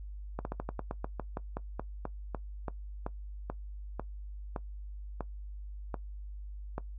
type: slowing click train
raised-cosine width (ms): 1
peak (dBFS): -21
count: 22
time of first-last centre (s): 0.39-6.781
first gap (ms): 61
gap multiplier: 1.14
effects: noise-tail reverb RT60 0.1 s tail -18 dB re dry + added 50 Hz sine -40 dBFS peak until 6.98 s